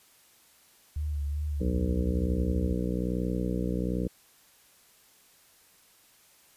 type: tone with vibrato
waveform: sine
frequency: 73.42 Hz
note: D2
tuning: in tune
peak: -28 dBFS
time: 0.96-2.73 s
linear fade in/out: 5 ms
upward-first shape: sine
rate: 2.6 Hz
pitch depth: 46 cents each way
type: harmonic tone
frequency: 61.2 Hz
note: B1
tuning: 15 cents flat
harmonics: 1 / 2 / 3 / 4 / 5 / 6 / 7 / 8 / 9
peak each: -33 / -38 / -31 / -38 / -35 / -44 / -38 / -38 / -45 dBFS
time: 1.6-4.08 s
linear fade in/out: 10 ms
effects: white hiss -60 dBFS RMS until 6.56 s + resampled to 32000 Hz